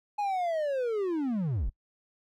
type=linear sweep; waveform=triangle; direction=down; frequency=841 to 32.21 Hz; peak=-25 dBFS; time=0.18-1.7 s; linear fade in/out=10 ms; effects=noise-tail reverb RT60 0.1 s tail -25 dB re dry